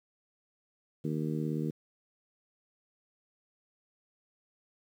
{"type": "harmonic tone", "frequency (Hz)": 77.4, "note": "D#2", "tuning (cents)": -9, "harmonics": [2, 3, 4, 5, 6], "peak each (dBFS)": [-33, -36, -37, -41, -43], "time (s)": [1.04, 1.71], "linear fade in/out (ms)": 10, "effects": ["10-bit"]}